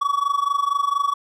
triangle tone with amplitude modulation, 1133 Hz, C#6, 37 cents sharp, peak -13 dBFS, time 0.01-1.14 s, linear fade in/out 10 ms, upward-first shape sine, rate 24.3 Hz, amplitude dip 85%, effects none

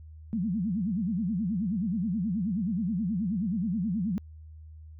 sine tone with vibrato, 198 Hz, G3, 18 cents sharp, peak -26 dBFS, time 0.33-4.18 s, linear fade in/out 0 ms, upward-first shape sine, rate 9.4 Hz, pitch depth 280 cents each way, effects added 78 Hz sine -44 dBFS peak until 4.99 s

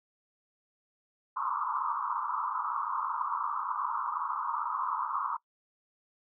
pink band-pass noise, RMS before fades -33 dBFS, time 1.36-5.37 s, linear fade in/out 10 ms, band 920 to 1300 Hz, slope 96 dB/octave, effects noise-tail reverb RT60 0.1 s tail -22 dB re dry

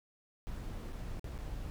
brown noise with dropouts, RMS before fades -41 dBFS, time 0.47-1.7 s, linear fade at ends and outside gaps 0 ms, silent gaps 0.925-0.93 / 1.195-1.243 / 1.379-1.388 s, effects none

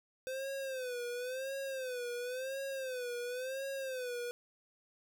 square tone with vibrato, 513 Hz, C5, 34 cents flat, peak -38 dBFS, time 0.27-4.31 s, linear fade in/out 0 ms, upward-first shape sine, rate 0.95 Hz, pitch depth 110 cents each way, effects none

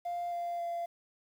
triangle tone with pitch steps, 698.5 / 692.9 / 687.3 Hz, F5 / F5 / F5, 0 / -14 / -28 cents, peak -30 dBFS, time 0.05-0.86 s, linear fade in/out 10 ms, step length 270 ms, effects tanh soft clip ceiling -29 dBFS + 10-bit

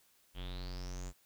square tone with low-pass filter sweep, 45.27 Hz, F#1, 37 cents flat, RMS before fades -42 dBFS, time 0.34-1.13 s, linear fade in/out 50 ms, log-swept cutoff 3100 to 7500 Hz, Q 9.6, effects white hiss -69 dBFS RMS until 1.25 s

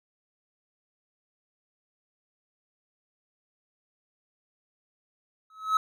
triangle tone with exponential growth, 1287 Hz, E6, 42 cents flat, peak -15 dBFS, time 5.5-5.77 s, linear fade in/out 2 ms, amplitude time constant 58 ms, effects none

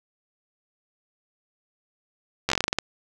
slowing click train, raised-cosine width 0.2 ms, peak -5 dBFS, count 11, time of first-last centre 2.49-2.787 s, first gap 12 ms, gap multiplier 1.19, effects none

